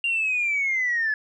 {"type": "linear sweep", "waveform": "sine", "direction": "down", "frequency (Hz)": [2794, 1701], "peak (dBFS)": -20, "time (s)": [0.04, 1.14], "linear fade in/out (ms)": 2, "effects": ["tanh soft clip ceiling -17 dBFS"]}